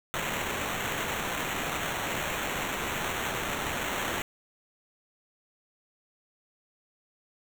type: noise with sample-and-hold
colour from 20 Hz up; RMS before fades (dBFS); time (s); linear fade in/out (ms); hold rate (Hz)
blue; -32; 0.14-4.22; 0; 4900
effects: none